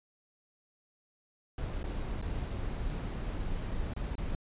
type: noise with dropouts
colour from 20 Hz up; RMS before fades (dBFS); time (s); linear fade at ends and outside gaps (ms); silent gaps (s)
brown; -35; 1.58-4.35; 1; 1.831-1.841 / 2.215-2.225 / 3.936-3.964 / 4.154-4.181
effects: resampled to 8000 Hz